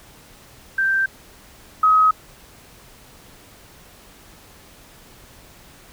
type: tone pair in turn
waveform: sine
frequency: 1568 / 1269.1 Hz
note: G6 / D#6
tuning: 0 / +34 cents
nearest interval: major third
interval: 366 cents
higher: first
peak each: -16 / -11 dBFS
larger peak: second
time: 0.78-1.06 / 1.83-2.11 s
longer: neither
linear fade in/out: 5 ms
effects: pink hiss -47 dBFS RMS until 5.92 s